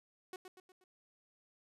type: tone with echo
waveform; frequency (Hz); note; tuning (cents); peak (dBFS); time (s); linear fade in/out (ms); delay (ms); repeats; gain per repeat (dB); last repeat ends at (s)
sawtooth; 370; F#4; 0; -40; 0.33-0.36; 2; 120; 4; -6; 0.84
effects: resampled to 32000 Hz